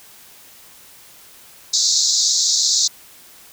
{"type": "band-pass noise", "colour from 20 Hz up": "white", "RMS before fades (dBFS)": -17, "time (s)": [1.73, 2.88], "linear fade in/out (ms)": 10, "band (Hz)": [3800, 7200], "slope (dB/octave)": 96, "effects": ["white hiss -45 dBFS RMS until 3.52 s"]}